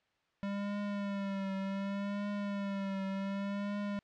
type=tone with vibrato; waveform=square; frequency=198.7 Hz; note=G3; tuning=24 cents sharp; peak=-35 dBFS; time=0.43-3.99 s; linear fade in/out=0 ms; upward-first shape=triangle; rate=0.67 Hz; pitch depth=53 cents each way; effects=white hiss -75 dBFS RMS until 4.03 s + low-pass 3000 Hz 12 dB/octave